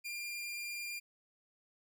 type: tone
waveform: sawtooth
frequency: 2397 Hz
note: D7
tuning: 35 cents sharp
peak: -36 dBFS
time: 0.04-1 s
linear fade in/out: 20 ms
effects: none